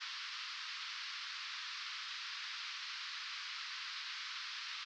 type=band-pass noise; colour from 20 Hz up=white; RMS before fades=-45 dBFS; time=0-4.85 s; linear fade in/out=20 ms; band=1100 to 5100 Hz; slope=48 dB/octave; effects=none